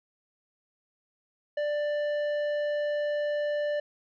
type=tone with tanh clipping; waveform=sine; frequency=590 Hz; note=D5; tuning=8 cents sharp; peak=-28 dBFS; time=1.57-3.8 s; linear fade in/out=5 ms; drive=10 dB; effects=none